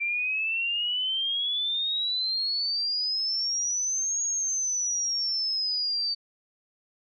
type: exponential two-way sweep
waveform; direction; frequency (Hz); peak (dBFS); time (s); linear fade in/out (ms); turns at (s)
sine; up then down; 2349 to 6645 to 4583; -25; 0-6.15; 20; 4.22
effects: none